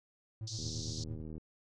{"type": "tone with tremolo", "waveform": "triangle", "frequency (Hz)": 110, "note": "A2", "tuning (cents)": 0, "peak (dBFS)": -34, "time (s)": [0.41, 1.21], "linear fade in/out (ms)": 0, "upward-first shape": "triangle", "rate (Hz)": 8.8, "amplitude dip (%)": 100}
{"type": "band-pass noise", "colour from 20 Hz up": "white", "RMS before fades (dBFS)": -44, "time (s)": [0.47, 1.04], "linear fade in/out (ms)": 5, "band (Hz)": [4000, 6300], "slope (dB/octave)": 48}
{"type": "click train", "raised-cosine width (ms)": 3, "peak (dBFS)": -33, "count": 63, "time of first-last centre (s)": [0.59, 1.38], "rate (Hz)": 78.5}
{"effects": []}